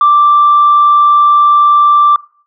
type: tone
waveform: sine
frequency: 1174.7 Hz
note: D6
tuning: in tune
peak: -3 dBFS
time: 0.01-2.16 s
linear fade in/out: 2 ms
effects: noise-tail reverb RT60 0.5 s tail -23 dB re dry + tanh soft clip ceiling 0 dBFS